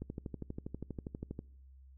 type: click train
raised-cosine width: 3 ms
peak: -27 dBFS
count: 18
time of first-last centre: 0.02-1.391 s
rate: 12.4 Hz
effects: noise-tail reverb RT60 0.8 s tail -26 dB re dry + added 66 Hz sine -54 dBFS peak until 1.97 s